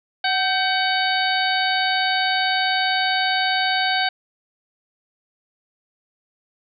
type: harmonic tone with a mistuned harmonic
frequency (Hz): 750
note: F#5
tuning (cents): +23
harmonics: 1 / 2 / 3 / 4 / 5 / 6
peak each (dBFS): -22 / -23 / -27 / -28 / -27 / -28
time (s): 0.24-4.09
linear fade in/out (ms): 5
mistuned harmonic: 2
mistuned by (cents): +62
effects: none